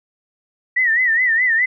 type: tone with vibrato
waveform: sine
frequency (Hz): 1905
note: A#6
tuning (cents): +37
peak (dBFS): -13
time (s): 0.76-1.66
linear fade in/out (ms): 10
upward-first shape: sine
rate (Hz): 4.8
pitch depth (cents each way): 120
effects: none